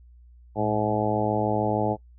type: harmonic tone with a mistuned harmonic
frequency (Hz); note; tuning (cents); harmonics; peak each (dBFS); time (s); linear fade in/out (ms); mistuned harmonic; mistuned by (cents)
106.6; G#2; +46; 1 / 2 / 3 / 4 / 5 / 6 / 7 / 8; -30 / -30 / -30 / -30 / -30 / -30 / -30 / -30; 0.55-1.97; 50; 1; +65
effects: noise-tail reverb RT60 0.1 s tail -22 dB re dry + added 60 Hz sine -48 dBFS peak until 2.18 s